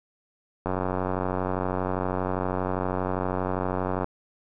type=click train; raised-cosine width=1 ms; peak=-13 dBFS; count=314; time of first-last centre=0.66-4.044 s; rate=92.5 Hz; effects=none